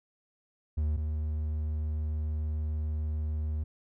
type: tone pair in turn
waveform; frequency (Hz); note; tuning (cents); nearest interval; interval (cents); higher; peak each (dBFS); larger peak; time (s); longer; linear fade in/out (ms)
triangle; 75.9 / 76.69; D#2 / D#2; -42 / -24; unison; 18; second; -24 / -27; first; 0.77-0.97 / 0.97-3.64; second; 10
effects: none